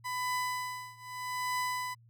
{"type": "tone with tremolo", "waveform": "30% pulse", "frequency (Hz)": 1000, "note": "B5", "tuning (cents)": 21, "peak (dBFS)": -27, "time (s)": [0.04, 1.95], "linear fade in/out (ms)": 20, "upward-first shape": "triangle", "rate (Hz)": 0.81, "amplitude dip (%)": 95, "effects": ["added 116 Hz sine -57 dBFS peak until 2.09 s"]}